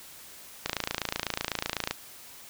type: click train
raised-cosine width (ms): 0.2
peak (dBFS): -10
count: 36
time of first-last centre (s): 0.66-1.91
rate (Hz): 28
effects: white hiss -48 dBFS RMS until 2.49 s